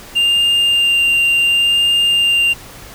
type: tone with vibrato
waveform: triangle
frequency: 2794 Hz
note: F7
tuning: in tune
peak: -9 dBFS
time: 0.15-2.54 s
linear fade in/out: 20 ms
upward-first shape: sine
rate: 0.7 Hz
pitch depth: 9 cents each way
effects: pink hiss -36 dBFS RMS until 2.94 s